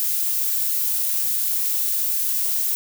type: noise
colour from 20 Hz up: violet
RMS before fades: -22 dBFS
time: 0-2.75 s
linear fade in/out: 0 ms
effects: none